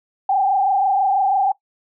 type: tone with frequency modulation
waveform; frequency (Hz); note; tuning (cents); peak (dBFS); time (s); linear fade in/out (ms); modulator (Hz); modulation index
sine; 784; G5; 0; -14; 0.29-1.52; 5; 26.1; 1.3
effects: noise-tail reverb RT60 0.1 s tail -19 dB re dry